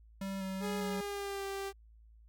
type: tone with vibrato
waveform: square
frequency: 192.4 Hz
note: G3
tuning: 32 cents flat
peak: -37 dBFS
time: 0.21-1.01 s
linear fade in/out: 5 ms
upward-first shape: square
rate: 2.5 Hz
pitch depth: 16 cents each way
type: tone with pitch glide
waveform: sawtooth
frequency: 415.3 to 392.7 Hz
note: G#4 to G4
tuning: 0 to +3 cents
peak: -33 dBFS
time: 0.6-1.73 s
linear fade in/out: 50 ms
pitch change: -97 cents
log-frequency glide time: 0.8-1.45 s
effects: added 55 Hz sine -56 dBFS peak until 2.28 s